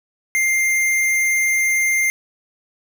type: tone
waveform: square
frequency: 2103 Hz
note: C7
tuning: 8 cents sharp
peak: -16 dBFS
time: 0.35-2.1 s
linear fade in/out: 0 ms
effects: none